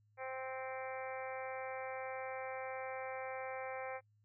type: harmonic tone with a mistuned harmonic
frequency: 261.6 Hz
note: C4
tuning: in tune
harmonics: 2 / 3 / 4 / 5 / 6 / 7 / 8 / 9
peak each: -44 / -46 / -52 / -53 / -54 / -54 / -53 / -53 dBFS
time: 0.17-4.01 s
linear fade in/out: 50 ms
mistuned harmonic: 9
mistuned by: -17 cents
effects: noise-tail reverb RT60 0.1 s tail -25 dB re dry + added 105 Hz sine -69 dBFS peak until 4.24 s